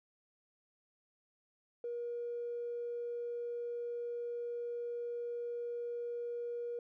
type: tone with tanh clipping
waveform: triangle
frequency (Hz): 476.6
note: A#4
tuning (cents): +38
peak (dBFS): -37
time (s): 1.84-6.79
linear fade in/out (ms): 2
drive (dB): 4
effects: none